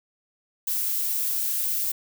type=noise; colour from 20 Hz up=violet; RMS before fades=-26 dBFS; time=0.67-1.92 s; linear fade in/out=5 ms; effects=none